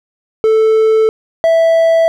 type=tone pair in turn; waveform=triangle; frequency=440 / 657.8 Hz; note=A4 / E5; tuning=0 / -4 cents; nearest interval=perfect fifth; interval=696 cents; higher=second; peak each=-5 dBFS; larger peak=neither; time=0.44-1.09 / 1.44-2.08 s; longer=first; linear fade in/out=0 ms; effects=none